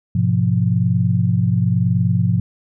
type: chord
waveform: sine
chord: F diminished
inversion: first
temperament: just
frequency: 104.77 / 125.72 / 174.61 Hz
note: Ab2 / Cb3 / F3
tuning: +16 / +31 / 0 cents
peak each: -18 dBFS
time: 0.15-2.4 s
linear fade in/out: 5 ms
effects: none